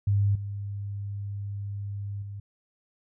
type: tone with level steps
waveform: sine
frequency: 100.8 Hz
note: G2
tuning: 49 cents sharp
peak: -20 / -31 / -35 dBFS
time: 0.07-2.4 s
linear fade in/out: 5 ms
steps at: 0.35 / 2.22 s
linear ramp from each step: 5 ms
effects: none